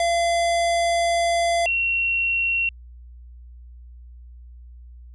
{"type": "tone pair in turn", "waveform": ["square", "sine"], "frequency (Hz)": [683, 2732], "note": ["F5", "F7"], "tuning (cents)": [-39, -39], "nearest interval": "2 octaves", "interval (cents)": 2400, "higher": "second", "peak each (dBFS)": -19, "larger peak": "neither", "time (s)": [[0, 1.66], [1.66, 2.69]], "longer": "first", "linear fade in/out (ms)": 2, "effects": ["added 60 Hz sine -40 dBFS peak until 5.14 s", "resampled to 24000 Hz"]}